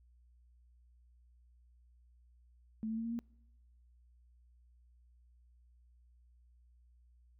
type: tone with pitch steps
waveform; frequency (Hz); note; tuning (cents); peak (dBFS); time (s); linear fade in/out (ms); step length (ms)
sine; 219.4 / 223.1 / 226.9 / 230.7 / 234.6; A3 / A3 / A#3 / A#3 / A#3; -5 / +24 / -47 / -18 / +11; -35; 2.83-3.19; 0; 72
effects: noise-tail reverb RT60 0.9 s tail -25 dB re dry + added 60 Hz sine -62 dBFS peak until 7.39 s